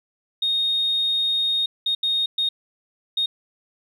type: tone bursts at uneven times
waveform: sine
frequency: 3710 Hz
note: A#7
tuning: 9 cents flat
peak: -18 dBFS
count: 5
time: 0.42-1.66 / 1.86-1.95 / 2.03-2.26 / 2.38-2.49 / 3.17-3.26 s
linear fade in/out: 5 ms
effects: tanh soft clip ceiling -14 dBFS + 10-bit